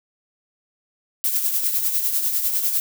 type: noise with tremolo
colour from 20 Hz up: violet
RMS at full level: -19 dBFS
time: 1.24-2.8 s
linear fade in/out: 0 ms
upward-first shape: triangle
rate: 10 Hz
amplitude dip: 60%
effects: none